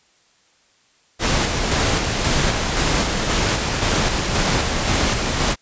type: noise with tremolo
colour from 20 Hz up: pink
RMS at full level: -18 dBFS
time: 1.19-5.56 s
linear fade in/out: 50 ms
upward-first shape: square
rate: 1.9 Hz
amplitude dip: 30%
effects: white hiss -58 dBFS RMS until 5.61 s + resampled to 16000 Hz